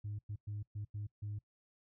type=tone bursts at uneven times; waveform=sine; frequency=103.83 Hz; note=G#2; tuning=in tune; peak=-37 dBFS; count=6; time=0.04-0.19 / 0.29-0.36 / 0.47-0.63 / 0.75-0.85 / 0.94-1.07 / 1.22-1.39 s; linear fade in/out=10 ms; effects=noise-tail reverb RT60 0.1 s tail -22 dB re dry + tanh soft clip ceiling -36 dBFS